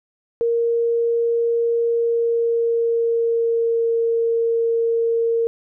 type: tone with pitch glide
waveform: sine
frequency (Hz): 466.2 to 460.6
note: A#4 to A#4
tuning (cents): 0 to -21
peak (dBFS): -16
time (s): 0.41-5.47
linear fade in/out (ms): 0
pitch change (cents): -21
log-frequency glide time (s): 1.88-3.88
effects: none